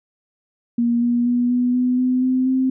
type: tone with pitch steps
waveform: sine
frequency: 236.6 / 239.9 / 243.3 / 246.6 / 250.1 / 253.6 / 257.1 / 260.7 Hz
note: A#3 / A#3 / B3 / B3 / B3 / B3 / C4 / C4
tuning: +26 / +50 / -26 / -2 / +22 / +46 / -30 / -6 cents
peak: -15 dBFS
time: 0.78-2.7 s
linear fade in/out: 5 ms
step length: 240 ms
effects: none